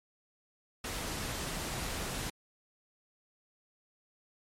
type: noise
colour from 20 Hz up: pink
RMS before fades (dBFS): -37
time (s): 0.84-2.3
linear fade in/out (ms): 5
effects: low-pass 12000 Hz 12 dB/octave + MP3 64 kbps